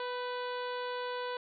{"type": "harmonic tone with a mistuned harmonic", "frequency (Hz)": 493.9, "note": "B4", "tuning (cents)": 0, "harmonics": [1, 2, 3, 4, 5, 6, 7, 8, 9], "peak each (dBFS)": [-37, -39, -44, -51, -52, -51, -50, -52, -55], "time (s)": [0, 1.37], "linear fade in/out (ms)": 2, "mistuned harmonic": 3, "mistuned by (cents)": 32, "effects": []}